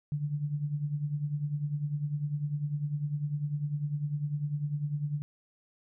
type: tone with tremolo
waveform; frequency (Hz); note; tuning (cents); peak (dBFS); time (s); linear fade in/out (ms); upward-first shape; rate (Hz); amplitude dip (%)
sine; 146.83; D3; 0; -26; 0.12-5.22; 0; triangle; 10; 75
effects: none